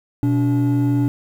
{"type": "tone pair together", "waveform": "triangle", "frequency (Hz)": [122.3, 287.5], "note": ["B2", "D4"], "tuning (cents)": [-16, -37], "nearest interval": "octave + minor third", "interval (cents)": 1479, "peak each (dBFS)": -15, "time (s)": [0.23, 1.08], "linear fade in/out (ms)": 0, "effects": ["tanh soft clip ceiling -7 dBFS", "8-bit"]}